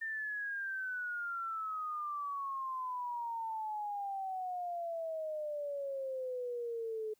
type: exponential sweep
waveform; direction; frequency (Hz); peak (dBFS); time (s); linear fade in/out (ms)
sine; down; 1805 to 428; -36; 0.01-7.14; 10
effects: white hiss -75 dBFS RMS until 7.19 s